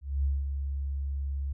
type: tone with ADSR envelope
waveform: sine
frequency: 69.3 Hz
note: C#2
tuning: in tune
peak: -23 dBFS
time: 0.01-1.53 s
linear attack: 230 ms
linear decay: 200 ms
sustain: -6 dB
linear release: 8 ms
effects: none